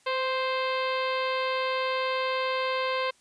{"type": "harmonic tone with a mistuned harmonic", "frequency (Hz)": 523.3, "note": "C5", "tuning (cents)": 0, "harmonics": [1, 2, 3, 4, 5, 6, 7, 8, 9], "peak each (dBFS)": [-29, -30, -37, -36, -37, -40, -42, -42, -47], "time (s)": [0.06, 3.11], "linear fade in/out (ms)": 10, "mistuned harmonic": 1, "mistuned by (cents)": -19, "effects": ["white hiss -62 dBFS RMS until 3.2 s", "resampled to 22050 Hz"]}